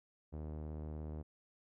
sawtooth tone with low-pass filter, 76.8 Hz, D#2, 22 cents flat, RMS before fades -44 dBFS, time 0.32-1.23 s, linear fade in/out 20 ms, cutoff 610 Hz, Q 0.84, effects none

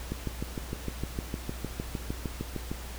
click train, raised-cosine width 3 ms, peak -19 dBFS, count 18, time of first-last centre 0.12-2.715 s, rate 6.55 Hz, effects added 60 Hz sine -39 dBFS peak until 2.98 s + pink hiss -44 dBFS RMS until 2.98 s

